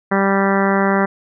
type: harmonic tone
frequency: 196 Hz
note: G3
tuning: in tune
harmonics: 1 / 2 / 3 / 4 / 5 / 6 / 7 / 8 / 9 / 10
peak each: -17 / -20 / -22 / -23 / -24 / -25 / -25 / -26 / -27 / -27 dBFS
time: 0.11-1.06 s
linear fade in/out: 10 ms
effects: none